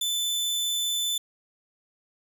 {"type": "tone", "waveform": "sawtooth", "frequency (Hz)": 3515, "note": "A7", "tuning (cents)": -2, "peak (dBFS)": -22, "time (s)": [0.01, 1.18], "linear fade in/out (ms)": 5, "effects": ["9-bit"]}